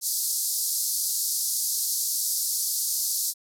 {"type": "band-pass noise", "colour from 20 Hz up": "white", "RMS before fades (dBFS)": -27, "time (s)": [0.01, 3.34], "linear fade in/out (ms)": 50, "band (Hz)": [4400, 14000], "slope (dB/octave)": 48, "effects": []}